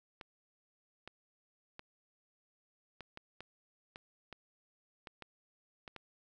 clicks, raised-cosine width 0.3 ms, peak -30 dBFS, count 12, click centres 0.212 / 1.076 / 1.794 / 3.007 / 3.174 / 3.406 / 3.959 / 4.327 / 5.072 / 5.223 / 5.878 / 5.963 s, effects none

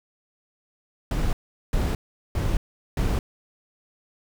brown noise bursts, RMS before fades -23 dBFS, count 4, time 1.11-3.19 s, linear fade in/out 2 ms, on 220 ms, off 400 ms, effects none

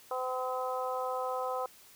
harmonic tone, 255.6 Hz, C4, 40 cents flat, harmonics 2 / 3 / 4 / 5, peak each -35 / -37 / -38 / -39 dBFS, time 0.11-1.66 s, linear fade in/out 2 ms, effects white hiss -57 dBFS RMS until 1.95 s

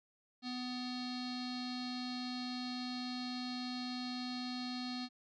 square tone with low-pass filter, 249.8 Hz, B3, 20 cents sharp, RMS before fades -41 dBFS, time 0.42-5.09 s, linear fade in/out 50 ms, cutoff 4300 Hz, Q 8.3, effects none

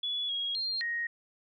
sine tone with pitch steps, 3411 / 3294 / 4198 / 1874 Hz, G#7 / G#7 / C8 / A#6, +46 / -15 / +5 / +9 cents, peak -30 dBFS, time 0.03-1.07 s, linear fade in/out 5 ms, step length 260 ms, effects none

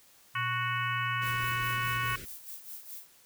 sine tone, 120.6 Hz, B2, 41 cents flat, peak -36 dBFS, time 0.34-2.18 s, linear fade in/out 50 ms
harmonic tone, 370 Hz, F#4, in tune, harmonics 3 / 4 / 5 / 6 / 7 / 8, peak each -33 / -35 / -37 / -39 / -40 / -41 dBFS, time 0.35-2.16 s, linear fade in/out 5 ms
pink band-stop noise, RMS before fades -45 dBFS, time 1.21-2.26 s, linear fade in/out 20 ms, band 540 to 1400 Hz, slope 48 dB/octave
violet noise with tremolo, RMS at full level -42 dBFS, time 1.22-3.08 s, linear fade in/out 50 ms, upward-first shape sine, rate 4.8 Hz, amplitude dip 70%
effects white hiss -60 dBFS RMS until 3.25 s

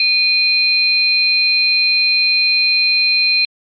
sine tone pair together, 2463 / 4136 Hz, D#7 / C8, -18 / -21 cents, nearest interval major sixth, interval 897 cents, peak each -14 dBFS, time 0-3.45 s, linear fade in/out 2 ms, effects Opus 48 kbps

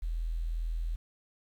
sine tone with quantisation, 41.2 Hz, E1, in tune, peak -30 dBFS, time 0.02-0.96 s, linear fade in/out 10 ms, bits 10, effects none

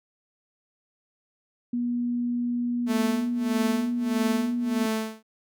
sine tone, 241.5 Hz, B3, 39 cents flat, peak -24 dBFS, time 1.73-4.86 s, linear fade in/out 5 ms
sawtooth tone with tremolo, 220 Hz, A3, in tune, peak -20 dBFS, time 2.86-5.23 s, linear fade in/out 50 ms, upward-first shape sine, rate 1.6 Hz, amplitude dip 95%
effects none

